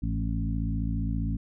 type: harmonic tone with a mistuned harmonic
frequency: 55 Hz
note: A1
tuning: in tune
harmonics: 1 / 2 / 3 / 4 / 5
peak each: -29 / -32 / -34 / -35 / -36 dBFS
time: 0.02-1.37 s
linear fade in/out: 10 ms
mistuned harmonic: 3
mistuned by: +37 cents
effects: none